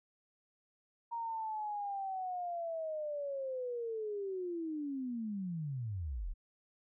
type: linear sweep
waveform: sine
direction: down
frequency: 939 to 30.03 Hz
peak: -36 dBFS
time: 1.11-6.34 s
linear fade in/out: 20 ms
effects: none